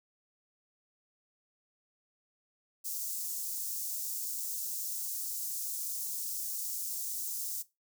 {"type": "high-pass noise", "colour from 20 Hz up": "white", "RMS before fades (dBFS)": -37, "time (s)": [2.84, 7.63], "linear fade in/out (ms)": 20, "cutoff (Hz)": 5800, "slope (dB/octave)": 24, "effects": ["noise-tail reverb RT60 0.2 s tail -17 dB re dry"]}